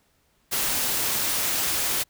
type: noise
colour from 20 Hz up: white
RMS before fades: -25 dBFS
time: 0.51-2.04 s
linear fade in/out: 20 ms
effects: pink hiss -66 dBFS RMS until 2.09 s